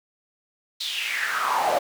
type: noise with high-pass filter sweep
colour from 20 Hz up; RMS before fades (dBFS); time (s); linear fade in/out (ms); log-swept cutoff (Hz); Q
brown; -25; 0.8-1.79; 10; 4000 to 600; 5.7
effects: none